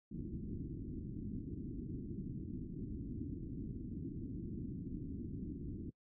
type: low-pass noise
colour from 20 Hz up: white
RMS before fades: -44 dBFS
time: 0.11-5.91 s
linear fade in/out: 10 ms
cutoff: 320 Hz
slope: 48 dB/octave
effects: noise-tail reverb RT60 0.1 s tail -25 dB re dry